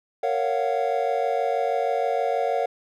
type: chord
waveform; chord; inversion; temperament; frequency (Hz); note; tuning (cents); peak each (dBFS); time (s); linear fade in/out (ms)
triangle; Gb major seventh; first; just; 462.5 / 555 / 693.7 / 740; Bb4 / Db5 / F5 / Gb5; -14 / +2 / -12 / 0; -25; 0.23-2.66; 5
effects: none